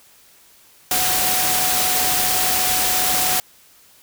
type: tone in noise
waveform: sine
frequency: 740 Hz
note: F#5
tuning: in tune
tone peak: -26 dBFS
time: 0.91-3.4 s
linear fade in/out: 2 ms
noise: white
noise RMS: -19 dBFS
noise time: 0.91-3.4 s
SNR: -10 dB
effects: white hiss -51 dBFS RMS until 4.02 s